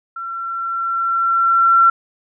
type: tone with level ramp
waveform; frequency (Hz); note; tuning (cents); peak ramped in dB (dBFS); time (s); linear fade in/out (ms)
sine; 1357; E6; +50; -25 to -7; 0.16-1.9; 5
effects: none